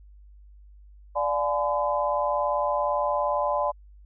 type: chord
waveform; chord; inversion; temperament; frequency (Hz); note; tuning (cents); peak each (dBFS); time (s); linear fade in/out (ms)
sine; D diminished seventh; none; just; 587.3 / 704.8 / 845.8 / 1014.9; D5 / F5 / Ab5 / Cb6; 0 / +16 / +31 / +47; -26 / -32 / -29 / -27; 1.15-3.72; 20
effects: added 50 Hz sine -47 dBFS peak until 4.05 s